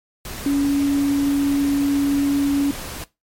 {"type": "tone in noise", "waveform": "sine", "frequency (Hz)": 281.8, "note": "C#4", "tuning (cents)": 29, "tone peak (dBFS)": -15, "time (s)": [0.46, 2.71], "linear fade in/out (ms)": 2, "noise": "pink", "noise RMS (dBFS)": -32, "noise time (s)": [0.25, 3.04], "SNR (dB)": 14, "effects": ["noise-tail reverb RT60 0.2 s tail -18 dB re dry", "MP3 64 kbps"]}